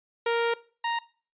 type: tone pair in turn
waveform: sawtooth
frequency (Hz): 466.5 / 933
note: A#4 / A#5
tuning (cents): +1 / +1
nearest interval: octave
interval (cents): 1200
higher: second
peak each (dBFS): -19 / -22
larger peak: first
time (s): 0.26-0.54 / 0.84-0.99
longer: first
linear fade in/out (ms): 5
effects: noise-tail reverb RT60 0.4 s tail -20 dB re dry + resampled to 8000 Hz